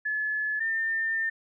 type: tone pair in turn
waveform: sine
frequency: 1717 / 1802.2 Hz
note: A6 / A6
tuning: -43 / +41 cents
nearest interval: minor second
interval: 84 cents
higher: second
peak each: -26 / -25 dBFS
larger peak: second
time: 0.05-0.6 / 0.6-1.3 s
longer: second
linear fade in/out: 10 ms
effects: none